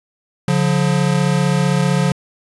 square tone pair together, 142.71 / 178.2 Hz, D3 / F3, -49 / +35 cents, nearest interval major third, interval 384 cents, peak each -17 dBFS, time 0.48-2.12 s, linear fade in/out 2 ms, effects resampled to 24000 Hz + 8-bit

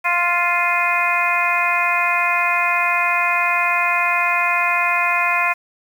harmonic tone with a mistuned harmonic, 349.2 Hz, F4, in tune, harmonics 2 / 3 / 4 / 5 / 6 / 7, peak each -24 / -21 / -25 / -26 / -22 / -20 dBFS, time 0.04-5.54 s, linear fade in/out 20 ms, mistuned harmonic 7, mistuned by +24 cents, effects 7-bit

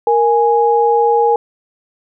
sine tone pair together, 466.2 / 830.6 Hz, A#4 / G#5, 0 / 0 cents, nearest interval minor seventh, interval 1000 cents, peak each -12 / -12 dBFS, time 0.07-1.36 s, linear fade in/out 2 ms, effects none

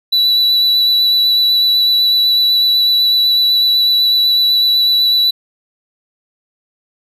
triangle tone with vibrato, 3951 Hz, B7, in tune, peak -8 dBFS, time 0.12-5.31 s, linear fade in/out 10 ms, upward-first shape sine, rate 8 Hz, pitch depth 12 cents each way, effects none

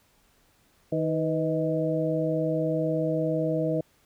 harmonic tone with a mistuned harmonic, 157.6 Hz, D#3, 23 cents sharp, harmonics 1 / 2 / 3 / 4, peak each -29 / -29 / -29 / -29 dBFS, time 0.92-3.81 s, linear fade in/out 5 ms, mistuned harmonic 3, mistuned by +75 cents, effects pink hiss -64 dBFS RMS until 4.05 s

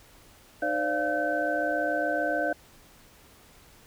sine tone cluster, 306.2 / 514 / 581 / 696 / 1530 Hz, D#4 / C5 / D5 / F5 / G6, -28 / -31 / -19 / -6 / -42 cents, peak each -33 / -34 / -30 / -30 / -30 dBFS, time 0.62-2.53 s, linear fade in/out 5 ms, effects pink hiss -55 dBFS RMS until 3.86 s

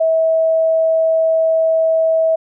sine tone, 647 Hz, E5, 32 cents flat, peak -11 dBFS, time 0-2.36 s, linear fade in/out 10 ms, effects none

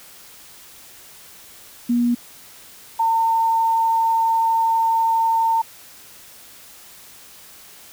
sine tone pair in turn, 240 / 906.1 Hz, B3 / A#5, -49 / -49 cents, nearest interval octave + major seventh, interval 2300 cents, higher second, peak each -15 dBFS, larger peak neither, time 1.89-2.15 / 2.99-5.62 s, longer second, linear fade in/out 10 ms, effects white hiss -44 dBFS RMS until 7.92 s

